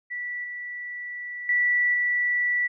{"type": "tone with level steps", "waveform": "sine", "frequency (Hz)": 1958, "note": "B6", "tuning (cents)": -15, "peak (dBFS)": [-29, -32, -19, -21], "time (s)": [0.1, 2.68], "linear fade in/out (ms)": 20, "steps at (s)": [0.44, 1.49, 1.94], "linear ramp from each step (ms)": 2, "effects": []}